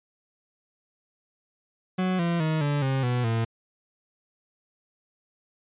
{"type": "tone with pitch steps", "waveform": "40% pulse", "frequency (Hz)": [185, 170.63, 157.37, 145.15, 133.87, 123.47, 113.88], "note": ["F#3", "F3", "D#3", "D3", "C3", "B2", "A#2"], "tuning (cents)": [0, -40, 20, -20, 40, 0, -40], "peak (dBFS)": -22, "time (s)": [1.98, 3.45], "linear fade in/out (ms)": 10, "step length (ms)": 210, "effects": ["resampled to 8000 Hz"]}